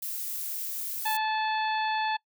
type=noise; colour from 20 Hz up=violet; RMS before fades=-34 dBFS; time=0.02-1.17 s; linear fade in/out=5 ms
type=harmonic tone; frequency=870 Hz; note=A5; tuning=20 cents flat; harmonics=1 / 2 / 3 / 4 / 5; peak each=-27 / -33 / -37 / -39 / -41 dBFS; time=1.05-2.17 s; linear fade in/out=10 ms
effects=noise-tail reverb RT60 0.1 s tail -23 dB re dry